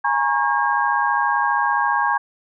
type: tone cluster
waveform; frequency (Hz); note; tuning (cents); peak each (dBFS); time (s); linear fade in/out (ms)
sine; 829 / 944 / 1096 / 1618; G#5 / A#5 / C#6 / G#6; -3 / +22 / -20 / -46; -22; 0.04-2.18; 10
effects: none